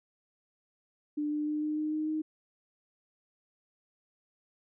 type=tone with pitch steps; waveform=sine; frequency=297.2 / 299.4 / 301.7 / 304 / 306.3 / 308.6 / 310.9 Hz; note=D4 / D4 / D4 / D#4 / D#4 / D#4 / D#4; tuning=+21 / +33 / +47 / -40 / -27 / -14 / -1 cents; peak=-29 dBFS; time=1.17-2.22 s; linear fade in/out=10 ms; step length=150 ms; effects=none